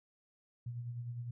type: tone with tremolo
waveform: sine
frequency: 119.9 Hz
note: A#2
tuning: 49 cents sharp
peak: -37 dBFS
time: 0.66-1.31 s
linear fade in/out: 5 ms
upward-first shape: sine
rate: 9.8 Hz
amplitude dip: 45%
effects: none